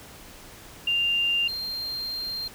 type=tone pair in turn; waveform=sine / triangle; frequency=2793 / 4185 Hz; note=F7 / C8; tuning=-1 / 0 cents; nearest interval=perfect fifth; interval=701 cents; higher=second; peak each=-21 / -28 dBFS; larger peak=first; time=0.87-1.48 / 1.48-2.48 s; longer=second; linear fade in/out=5 ms; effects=pink hiss -46 dBFS RMS until 2.54 s